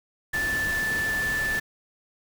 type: tone in noise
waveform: sine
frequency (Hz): 1755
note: A6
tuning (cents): -5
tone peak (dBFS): -24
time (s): 0.33-1.6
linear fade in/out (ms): 10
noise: pink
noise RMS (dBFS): -34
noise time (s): 0.33-1.6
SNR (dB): +7
effects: none